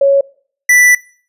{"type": "tone pair in turn", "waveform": ["sine", "square"], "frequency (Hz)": [554.4, 1975.7], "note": ["C#5", "B6"], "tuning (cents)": [0, 0], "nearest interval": "octave + minor seventh", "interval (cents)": 2200, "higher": "second", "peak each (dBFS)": -6, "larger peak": "neither", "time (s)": [[0.01, 0.21], [0.69, 0.95]], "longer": "second", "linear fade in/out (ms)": 5, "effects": ["noise-tail reverb RT60 0.5 s tail -22 dB re dry", "resampled to 32000 Hz"]}